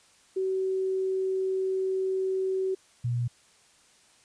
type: tone pair in turn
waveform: sine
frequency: 379.2 / 120.51 Hz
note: F#4 / B2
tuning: +43 / -42 cents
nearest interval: octave + minor sixth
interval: 1985 cents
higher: first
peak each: -25 dBFS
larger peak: neither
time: 0.36-2.75 / 3.04-3.28 s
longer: first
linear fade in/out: 10 ms
effects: white hiss -60 dBFS RMS until 4.24 s + resampled to 22050 Hz